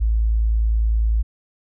sine tone, 55 Hz, A1, in tune, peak -15 dBFS, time 0-1.23 s, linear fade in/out 20 ms, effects none

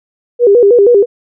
sine tone with vibrato, 440 Hz, A4, in tune, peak -3 dBFS, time 0.39-1.06 s, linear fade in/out 50 ms, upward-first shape square, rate 6.3 Hz, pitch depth 160 cents each way, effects none

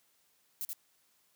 violet noise with echo, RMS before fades -37 dBFS, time 0.61-0.65 s, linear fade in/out 0 ms, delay 81 ms, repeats 1, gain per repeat -2 dB, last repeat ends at 0.731 s, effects white hiss -71 dBFS RMS until 1.35 s + high-pass 100 Hz 12 dB/octave

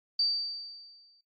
sine tone with exponential decay, 4633 Hz, D8, 24 cents flat, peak -22 dBFS, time 0.19-1.21 s, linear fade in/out 5 ms, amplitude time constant 220 ms, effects noise-tail reverb RT60 0.2 s tail -20 dB re dry + MP3 32 kbps

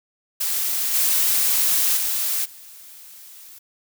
blue noise with level steps, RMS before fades -23 / -19 / -23 / -43 dBFS, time 0.4-3.59 s, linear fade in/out 10 ms, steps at 0.93 / 1.96 / 2.44 s, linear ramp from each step 20 ms, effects none

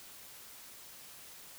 silence, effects white hiss -52 dBFS RMS until 1.58 s

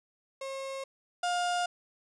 35% pulse tone pair in turn, 539 / 708.3 Hz, C#5 / F5, -49 / +24 cents, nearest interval perfect fourth, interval 473 cents, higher second, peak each -34 / -26 dBFS, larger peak second, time 0.41-0.84 / 1.23-1.66 s, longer neither, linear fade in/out 5 ms, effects resampled to 22050 Hz + 11-bit

